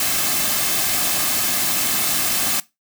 white noise with comb filter, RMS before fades -20 dBFS, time 0-2.6 s, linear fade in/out 2 ms, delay 2.1 ms, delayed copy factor -0.5, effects noise-tail reverb RT60 0.2 s tail -19 dB re dry

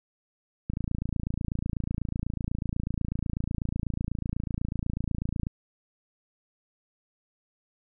click train, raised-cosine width 5 ms, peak -17 dBFS, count 135, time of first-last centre 0.7-5.469 s, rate 28.1 Hz, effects none

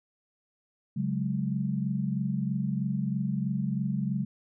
sine chord, C# suspended fourth, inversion none, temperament just, 138.59 / 184.79 / 207.9 Hz, C#3 / F#3 / G#3, 0 / -2 / +2 cents, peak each -31 dBFS, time 0.96-4.25 s, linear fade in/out 10 ms, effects none

